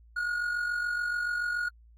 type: tone with amplitude modulation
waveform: triangle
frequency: 1441 Hz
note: F#6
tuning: 46 cents flat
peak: -24 dBFS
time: 0.16-1.69 s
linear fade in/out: 10 ms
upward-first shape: sine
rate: 47 Hz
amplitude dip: 50%
effects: added 57 Hz sine -53 dBFS peak until 1.97 s + AAC 48 kbps